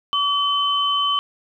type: tone pair together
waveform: sine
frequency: 1145 / 3057 Hz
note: D6 / G7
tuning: -44 / -44 cents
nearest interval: octave + perfect fourth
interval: 1700 cents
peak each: -20 dBFS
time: 0.13-1.19 s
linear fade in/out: 0 ms
effects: 9-bit